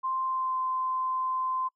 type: tone with pitch glide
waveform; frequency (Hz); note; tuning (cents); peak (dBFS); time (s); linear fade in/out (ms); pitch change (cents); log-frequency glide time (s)
sine; 1046.5 to 1035.1; C6 to C6; 0 to -19; -27; 0.03-1.69; 20; -19; 0.24-0.58
effects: noise-tail reverb RT60 0.1 s tail -23 dB re dry